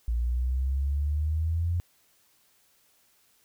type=exponential sweep; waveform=sine; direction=up; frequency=57.2 to 87.9 Hz; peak=-24 dBFS; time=0.08-1.8 s; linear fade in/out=0 ms; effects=white hiss -65 dBFS RMS until 3.44 s